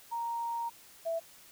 sine tone pair in turn, 932.3 / 661.3 Hz, A#5 / E5, 0 / +5 cents, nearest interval tritone, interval 595 cents, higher first, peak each -32 / -30 dBFS, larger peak second, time 0.11-0.7 / 1.05-1.2 s, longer first, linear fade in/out 20 ms, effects white hiss -56 dBFS RMS until 1.51 s

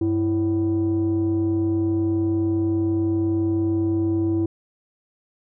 sine tone pair together, 97.54 / 329.6 Hz, G2 / E4, -8 / 0 cents, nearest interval octave + major sixth, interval 2108 cents, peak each -23 / -18 dBFS, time 0.01-4.46 s, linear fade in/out 5 ms, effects tanh soft clip ceiling -15 dBFS

